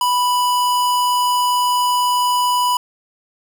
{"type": "tone", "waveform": "square", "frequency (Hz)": 987.8, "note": "B5", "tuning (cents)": 0, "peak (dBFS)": -15, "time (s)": [0.01, 2.77], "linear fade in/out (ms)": 2, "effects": []}